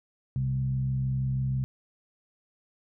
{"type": "tone with frequency modulation", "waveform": "sine", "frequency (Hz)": 130.81, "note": "C3", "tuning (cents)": 0, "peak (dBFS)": -25, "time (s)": [0.36, 1.64], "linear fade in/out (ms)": 0, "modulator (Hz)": 66.3, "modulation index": 0.47, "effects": []}